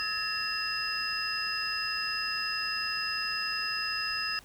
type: tone cluster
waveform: sine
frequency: 1283 / 1694 / 1805 / 2725 / 5040 Hz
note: E6 / G#6 / A6 / F7 / D#8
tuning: -47 / +34 / +44 / -43 / +21 cents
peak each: -37 / -36 / -40 / -36 / -32 dBFS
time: 0-4.39 s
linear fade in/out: 0 ms
effects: tanh soft clip ceiling -21 dBFS + pink hiss -55 dBFS RMS until 4.44 s